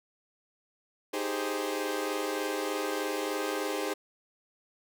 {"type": "chord", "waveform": "sawtooth", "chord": "Ab major seventh", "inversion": "second", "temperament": "equal", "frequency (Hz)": [311.1, 392, 415.3, 523.3], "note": ["Eb4", "G4", "Ab4", "C5"], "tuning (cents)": [0, 0, 0, 0], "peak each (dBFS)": -32, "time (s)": [1.13, 3.94], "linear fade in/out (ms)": 10, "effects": []}